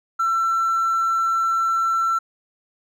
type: tone with hard clipping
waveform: triangle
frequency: 1344 Hz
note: E6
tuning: 33 cents sharp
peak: -18 dBFS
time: 0.19-2.19 s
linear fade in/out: 10 ms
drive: 4 dB
effects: none